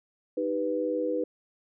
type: chord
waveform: sine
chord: Eb augmented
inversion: none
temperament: equal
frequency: 311.1 / 392 / 493.9 Hz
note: Eb4 / G4 / B4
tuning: 0 / 0 / 0 cents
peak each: -31 / -34 / -28 dBFS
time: 0.37-1.24 s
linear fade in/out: 5 ms
effects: none